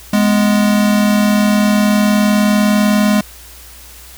square tone pair together, 207.7 / 247.6 Hz, G#3 / B3, 0 / +5 cents, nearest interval minor third, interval 305 cents, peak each -11 / -18 dBFS, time 0.13-3.21 s, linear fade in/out 5 ms, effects added 60 Hz sine -39 dBFS peak until 4.17 s + white hiss -38 dBFS RMS until 4.17 s

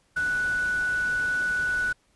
sine tone in noise, 1480 Hz, F#6, in tune, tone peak -23 dBFS, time 0.16-1.93 s, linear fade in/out 10 ms, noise pink, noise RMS -41 dBFS, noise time 0.16-1.93 s, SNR +15 dB, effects pink hiss -66 dBFS RMS until 2.15 s + resampled to 24000 Hz

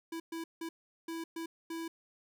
square tone bursts at uneven times, 329.6 Hz, E4, in tune, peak -38 dBFS, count 6, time 0.12-0.2 / 0.32-0.44 / 0.61-0.69 / 1.08-1.24 / 1.36-1.46 / 1.7-1.88 s, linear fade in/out 5 ms, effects none

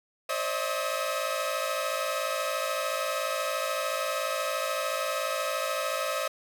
sawtooth tone cluster, 533 / 590 / 644 / 1275 Hz, C5 / D5 / E5 / D#6, +32 / +8 / -41 / +42 cents, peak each -30 dBFS, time 0.29-6.28 s, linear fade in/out 5 ms, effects none

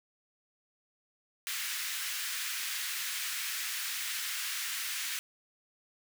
pink high-pass noise, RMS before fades -36 dBFS, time 1.47-5.19 s, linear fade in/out 0 ms, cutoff 1600 Hz, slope 24 dB/octave, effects none

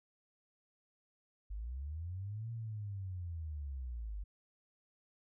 sine linear two-way sweep, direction up then down, 47.67 to 116.54 to 47.67 Hz, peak -39 dBFS, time 1.5-4.24 s, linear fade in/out 10 ms, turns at 2.51 s, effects none

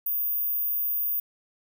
sine tone, 14917 Hz, A#9, in tune, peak -24 dBFS, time 0.06-1.2 s, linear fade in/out 5 ms, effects 10-bit

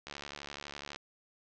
click train, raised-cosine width 0.2 ms, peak -24 dBFS, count 65, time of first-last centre 0.07-0.96 s, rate 71.9 Hz, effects low-pass 6000 Hz 12 dB/octave

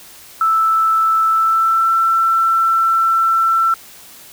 sine tone with pitch glide, 1318.5 to 1340 Hz, E6 to E6, 0 to +28 cents, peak -11 dBFS, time 0.41-3.74 s, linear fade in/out 2 ms, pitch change +28 cents, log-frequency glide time 1.3-1.91 s, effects white hiss -40 dBFS RMS until 4.32 s

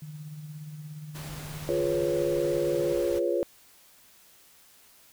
sine tone with tremolo, 151.8 Hz, D#3, 42 cents flat, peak -36 dBFS, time 0.02-2.93 s, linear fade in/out 2 ms, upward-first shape sine, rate 17 Hz, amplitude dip 45%
pink noise, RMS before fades -42 dBFS, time 1.14-3.2 s, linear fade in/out 20 ms
sine chord, C# dominant seventh, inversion first, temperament equal, 349.2 / 415.3 / 493.9 / 554.4 Hz, E#4 / G#4 / B4 / C#5, 0 / 0 / 0 / 0 cents, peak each -28 / -32 / -30 / -29 dBFS, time 1.69-3.43 s, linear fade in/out 0 ms
effects white hiss -57 dBFS RMS until 5.12 s

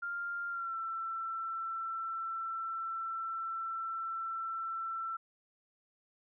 sine tone with pitch glide, 1396.9 to 1339.2 Hz, F6 to E6, 0 to +27 cents, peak -35 dBFS, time 0.02-5.17 s, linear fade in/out 10 ms, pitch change -73 cents, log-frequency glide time 0.49-0.76 s, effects none

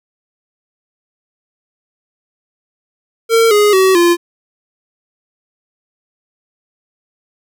square tone with pitch steps, 455.8 / 415.6 / 378.9 / 345.4 Hz, A#4 / G#4 / F#4 / F4, -39 / +1 / +41 / -19 cents, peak -8 dBFS, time 3.29-4.17 s, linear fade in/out 50 ms, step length 220 ms, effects none

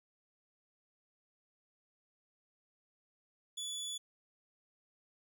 25% pulse tone, 3436 Hz, A7, 42 cents flat, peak -35 dBFS, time 3.57-3.98 s, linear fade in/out 10 ms, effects none

